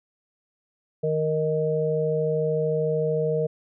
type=harmonic tone; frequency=155.56 Hz; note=D#3; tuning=in tune; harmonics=1 / 3 / 4; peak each=-27 / -23 / -29 dBFS; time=1.03-3.47 s; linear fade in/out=10 ms; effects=none